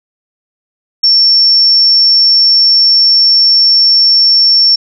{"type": "tone", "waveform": "sine", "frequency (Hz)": 5440, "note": "F8", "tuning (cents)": -46, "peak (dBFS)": -4, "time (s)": [1.03, 4.76], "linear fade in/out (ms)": 10, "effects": []}